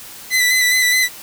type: tone with vibrato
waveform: sawtooth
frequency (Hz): 2000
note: B6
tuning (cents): +21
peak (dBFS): -9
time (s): 0.3-1.09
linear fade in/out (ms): 50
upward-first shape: square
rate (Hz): 4.8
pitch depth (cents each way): 23
effects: white hiss -36 dBFS RMS until 1.22 s